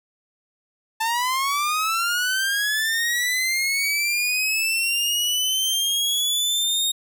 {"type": "linear sweep", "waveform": "sawtooth", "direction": "up", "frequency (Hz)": [882, 3729], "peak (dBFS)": -17, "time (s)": [1, 6.92], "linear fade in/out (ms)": 10, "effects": []}